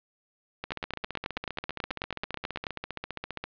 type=two click trains; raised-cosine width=0.3 ms; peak=-18 / -15 dBFS; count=43 / 19; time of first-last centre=0.64-3.44 / 0.72-2.668 s; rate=15 / 9.24 Hz; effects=resampled to 11025 Hz + 8-bit